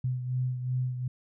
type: beating tone pair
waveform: sine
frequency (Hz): 126.5 / 129.2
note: B2 / C3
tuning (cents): +42 / -21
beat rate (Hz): 2.7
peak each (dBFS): -28 / -36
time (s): 0.04-1.08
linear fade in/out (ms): 5
effects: none